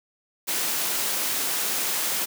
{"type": "high-pass noise", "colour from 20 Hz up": "white", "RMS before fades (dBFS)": -26, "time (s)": [0.47, 2.26], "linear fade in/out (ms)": 20, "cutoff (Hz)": 200, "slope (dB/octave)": 12, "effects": []}